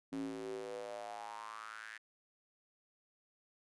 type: tone with high-pass filter sweep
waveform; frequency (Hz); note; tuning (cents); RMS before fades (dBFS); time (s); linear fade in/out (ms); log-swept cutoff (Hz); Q
square; 54.7; A1; -9; -45; 0.12-1.98; 10; 250 to 1800; 5.9
effects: resampled to 24000 Hz